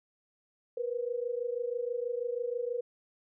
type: tone pair together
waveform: sine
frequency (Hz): 473.8 / 500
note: A#4 / B4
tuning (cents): +28 / +21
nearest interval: minor second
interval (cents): 93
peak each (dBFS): -33 / -35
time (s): 0.77-2.81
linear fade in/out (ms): 5
effects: none